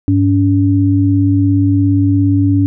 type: tone pair together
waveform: sine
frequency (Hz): 100.3 / 283.7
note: G2 / C#4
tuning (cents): +40 / +40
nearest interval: octave + tritone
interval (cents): 1800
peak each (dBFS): -11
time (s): 0.08-2.66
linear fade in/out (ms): 0
effects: none